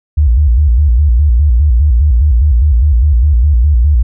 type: tone with vibrato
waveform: sine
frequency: 66.1 Hz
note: C2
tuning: 18 cents sharp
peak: -5 dBFS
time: 0.17-4.03 s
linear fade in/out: 10 ms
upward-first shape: square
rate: 4.9 Hz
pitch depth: 210 cents each way
effects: none